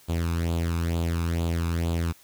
sawtooth tone with flanger, 84 Hz, E2, 33 cents sharp, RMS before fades -26 dBFS, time 0.08-2.13 s, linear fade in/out 20 ms, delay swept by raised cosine 0.26 to 0.81 ms, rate 2.2 Hz, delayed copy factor +0.7, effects white hiss -55 dBFS RMS until 2.23 s

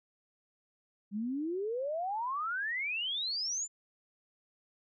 sine exponential sweep, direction up, 196 to 7290 Hz, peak -32 dBFS, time 1.11-3.68 s, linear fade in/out 50 ms, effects none

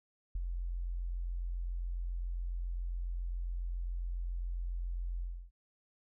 sine tone with ADSR envelope, 43.65 Hz, F1, in tune, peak -31 dBFS, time 0.35-5.51 s, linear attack 5 ms, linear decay 30 ms, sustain -3 dB, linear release 300 ms, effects none

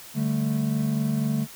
triangle chord, D suspended fourth, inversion none, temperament equal, 146.83 / 196 / 220 Hz, D3 / G3 / A3, 0 / 0 / 0 cents, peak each -24 / -29 / -23 dBFS, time 0.14-1.47 s, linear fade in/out 50 ms, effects white hiss -44 dBFS RMS until 1.55 s

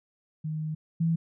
sine tone pair in turn, 155.56 / 164.81 Hz, D#3 / E3, 0 / 0 cents, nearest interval minor second, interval 100 cents, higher second, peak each -29 / -22 dBFS, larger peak second, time 0.44-0.75 / 1-1.16 s, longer first, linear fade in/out 10 ms, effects none

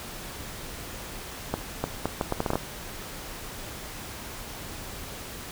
accelerating click train, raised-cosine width 1 ms, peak -11 dBFS, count 10, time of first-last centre 1.54-2.556 s, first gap 300 ms, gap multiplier 0.72, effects pink hiss -39 dBFS RMS until 5.51 s

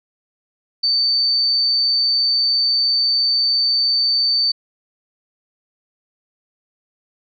sine tone, 4563 Hz, C#8, 49 cents sharp, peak -14 dBFS, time 0.83-4.52 s, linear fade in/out 10 ms, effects none

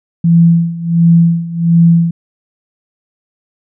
sine tone with tremolo, 168.2 Hz, E3, 35 cents sharp, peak -3 dBFS, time 0.24-2.11 s, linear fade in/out 5 ms, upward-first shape sine, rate 1.4 Hz, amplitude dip 85%, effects none

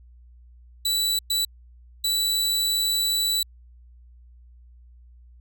sawtooth tone bursts at uneven times, 3951 Hz, B7, in tune, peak -18 dBFS, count 3, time 0.85-1.19 / 1.3-1.45 / 2.04-3.43 s, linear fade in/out 5 ms, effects added 60 Hz sine -47 dBFS peak until 5.4 s

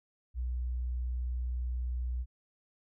sine tone, 61.5 Hz, B1, 7 cents flat, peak -31 dBFS, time 0.34-2.26 s, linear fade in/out 50 ms, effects none

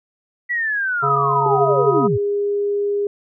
sine linear sweep, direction down, 1964 to 85 Hz, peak -18 dBFS, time 0.49-2.18 s, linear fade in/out 20 ms
harmonic tone, 139.5 Hz, C#3, 11 cents sharp, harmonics 1 / 3 / 5 / 7 / 9, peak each -24 / -23 / -25 / -24 / -21 dBFS, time 1.02-2.08 s, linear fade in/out 20 ms
sine tone, 407.1 Hz, G#4, 35 cents flat, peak -17 dBFS, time 1.46-3.07 s, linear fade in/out 2 ms
effects none

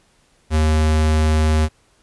square tone, 77.78 Hz, D#2, in tune, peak -14 dBFS, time 0.5-1.69 s, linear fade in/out 50 ms, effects pink hiss -58 dBFS RMS until 2.02 s + resampled to 24000 Hz

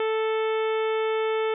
harmonic tone, 440 Hz, A4, in tune, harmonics 1 / 2 / 3 / 4 / 5 / 6 / 7 / 8, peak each -23 / -33 / -34 / -40 / -37 / -42 / -43 / -45 dBFS, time 0-1.54 s, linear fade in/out 2 ms, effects none

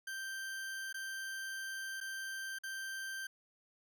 40% pulse tone with dropouts, 1568 Hz, G6, in tune, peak -39 dBFS, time 0.07-3.27 s, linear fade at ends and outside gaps 5 ms, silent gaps 0.928-0.942 / 2.004-2.01 / 2.587-2.635 s, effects none

